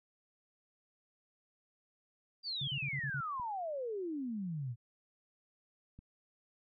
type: exponential sweep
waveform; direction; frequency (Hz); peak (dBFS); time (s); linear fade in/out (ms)
sine; down; 4800 to 112.3; -36; 2.43-4.76; 50
type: tone bursts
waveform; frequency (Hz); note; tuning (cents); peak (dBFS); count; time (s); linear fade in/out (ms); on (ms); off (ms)
sine; 138.7; C#3; +1; -37; 6; 2.61-3.207; 5; 67; 39
type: clicks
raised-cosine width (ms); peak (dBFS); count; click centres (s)
5; -40; 2; 3.398 / 5.99
effects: none